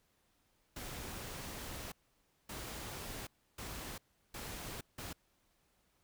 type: noise bursts at uneven times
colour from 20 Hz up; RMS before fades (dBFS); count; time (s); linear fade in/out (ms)
pink; -45; 5; 0.76-1.92 / 2.49-3.27 / 3.58-3.98 / 4.34-4.81 / 4.98-5.13; 5
effects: pink hiss -75 dBFS RMS until 6.03 s